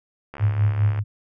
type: click train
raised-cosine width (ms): 0.5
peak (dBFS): -21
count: 47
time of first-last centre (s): 0.34-0.99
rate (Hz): 70.8
type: tone with tremolo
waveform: sine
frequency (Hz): 103.7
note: G#2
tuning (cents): -2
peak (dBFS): -14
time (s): 0.39-1.04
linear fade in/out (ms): 50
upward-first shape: sine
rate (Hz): 4.9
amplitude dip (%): 65
effects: none